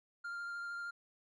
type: tone with vibrato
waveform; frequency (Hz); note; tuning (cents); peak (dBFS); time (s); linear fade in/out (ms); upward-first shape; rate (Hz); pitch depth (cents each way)
triangle; 1396.9; F6; 0; -38; 0.24-0.91; 10; sine; 13; 10
effects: resampled to 22050 Hz